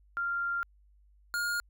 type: tone pair in turn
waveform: sine / square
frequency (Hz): 1391 / 1421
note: F6 / F6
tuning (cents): -7 / +30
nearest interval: unison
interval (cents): 37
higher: second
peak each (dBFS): -29 / -30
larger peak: first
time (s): 0.17-0.63 / 1.34-1.6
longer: first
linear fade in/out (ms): 0
effects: added 50 Hz sine -59 dBFS peak until 1.69 s